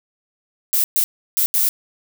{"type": "noise bursts at uneven times", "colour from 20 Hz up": "violet", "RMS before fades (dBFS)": -17, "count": 4, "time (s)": [[0.73, 0.84], [0.96, 1.04], [1.37, 1.46], [1.54, 1.69]], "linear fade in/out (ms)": 0, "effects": []}